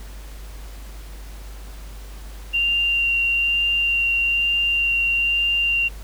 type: tone with vibrato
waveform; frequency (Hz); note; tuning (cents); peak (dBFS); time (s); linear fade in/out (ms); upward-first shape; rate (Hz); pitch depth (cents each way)
sine; 2774; F7; -12; -17; 2.53-5.89; 20; sine; 1.1; 9
effects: added 50 Hz sine -34 dBFS peak until 6.03 s + pink hiss -45 dBFS RMS until 6.03 s